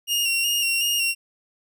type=tone with vibrato; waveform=sawtooth; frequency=2794 Hz; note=F7; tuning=in tune; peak=-17 dBFS; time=0.07-1.15 s; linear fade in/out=50 ms; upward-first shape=square; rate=2.7 Hz; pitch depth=30 cents each way; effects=none